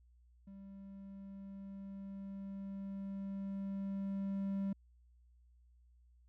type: tone with level ramp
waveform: triangle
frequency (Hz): 196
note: G3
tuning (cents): 0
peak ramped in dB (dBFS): -48 to -32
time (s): 0.47-4.73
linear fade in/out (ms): 5
effects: added 60 Hz sine -63 dBFS peak until 6.28 s